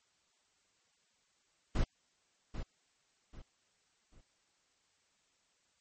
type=noise with echo; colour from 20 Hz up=brown; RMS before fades=-29 dBFS; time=1.75-1.84 s; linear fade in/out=5 ms; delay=790 ms; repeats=3; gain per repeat=-10 dB; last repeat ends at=4.21 s; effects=white hiss -74 dBFS RMS until 5.8 s + MP3 32 kbps